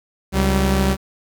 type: tone pair together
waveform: sawtooth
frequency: 68.2 / 192.29 Hz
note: C#2 / G3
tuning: -28 / -33 cents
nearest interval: octave + tritone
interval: 1795 cents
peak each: -14 dBFS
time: 0.32-0.97 s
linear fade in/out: 50 ms
effects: 8-bit